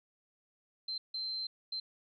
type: tone bursts at uneven times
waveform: sine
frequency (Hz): 4113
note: C8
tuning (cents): -30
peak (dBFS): -35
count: 3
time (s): 0.88-0.98 / 1.14-1.47 / 1.72-1.8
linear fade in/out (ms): 5
effects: none